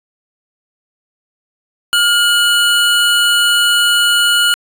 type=tone pair together; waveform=square; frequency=1414.1 / 2945 Hz; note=F6 / F#7; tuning=+21 / -9 cents; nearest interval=octave + minor second; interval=1270 cents; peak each=-13 dBFS; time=1.93-4.54 s; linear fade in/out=0 ms; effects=resampled to 32000 Hz